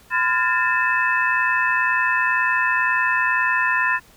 sine tone cluster, 1017 / 1403 / 1673 / 1795 / 2605 Hz, C6 / F6 / G#6 / A6 / E7, -50 / +8 / +12 / +34 / -21 cents, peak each -22 / -26 / -27 / -20 / -26 dBFS, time 0.1-4 s, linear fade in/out 50 ms, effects pink hiss -51 dBFS RMS until 4.16 s

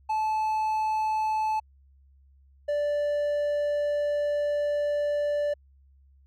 triangle tone pair in turn, 868 / 585.4 Hz, A5 / D5, -24 / -6 cents, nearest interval perfect fifth, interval 682 cents, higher first, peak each -22 dBFS, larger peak neither, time 0.09-1.6 / 2.68-5.54 s, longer second, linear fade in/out 10 ms, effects added 68 Hz sine -55 dBFS peak until 6.26 s

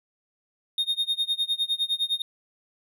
triangle tone with tremolo, 3692 Hz, A#7, 17 cents flat, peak -19 dBFS, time 0.78-2.22 s, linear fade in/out 2 ms, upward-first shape sine, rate 9.8 Hz, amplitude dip 95%, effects none

